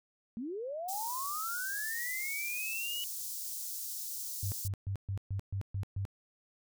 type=linear sweep; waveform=sine; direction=up; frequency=211.3 to 2960 Hz; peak=-36 dBFS; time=0.37-3.04 s; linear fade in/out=0 ms
type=high-pass noise; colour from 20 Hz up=white; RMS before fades=-40 dBFS; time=0.88-4.68 s; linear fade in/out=10 ms; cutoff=5000 Hz; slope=24 dB/octave
type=tone bursts; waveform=sine; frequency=98 Hz; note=G2; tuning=in tune; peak=-32 dBFS; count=8; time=4.43-6.052 s; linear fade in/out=0 ms; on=89 ms; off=130 ms
effects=none